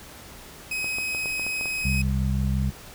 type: tone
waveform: 40% pulse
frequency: 2533 Hz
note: D#7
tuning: 30 cents sharp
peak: -25 dBFS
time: 0.71-2.02 s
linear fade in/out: 5 ms
type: clicks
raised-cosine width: 1 ms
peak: -22 dBFS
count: 8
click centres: 0.844 / 0.985 / 1.148 / 1.258 / 1.396 / 1.466 / 1.611 / 1.657 s
type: harmonic tone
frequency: 65.8 Hz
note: C2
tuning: 10 cents sharp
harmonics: 1 / 2 / 3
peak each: -24 / -26 / -28 dBFS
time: 1.84-2.71 s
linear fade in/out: 20 ms
effects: pink hiss -44 dBFS RMS until 2.94 s